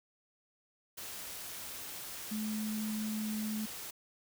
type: tone in noise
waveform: sine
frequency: 215.3 Hz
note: A3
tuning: 37 cents flat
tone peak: -34 dBFS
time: 2.31-3.66 s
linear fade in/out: 10 ms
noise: white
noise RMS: -44 dBFS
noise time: 0.97-3.91 s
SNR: +7 dB
effects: none